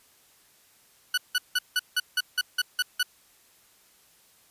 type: tone bursts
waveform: 20% pulse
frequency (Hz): 1480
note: F#6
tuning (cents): 0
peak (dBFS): -17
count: 10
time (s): 1.14-3.03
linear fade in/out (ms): 5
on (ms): 36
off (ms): 170
effects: white hiss -60 dBFS RMS until 4.5 s + resampled to 32000 Hz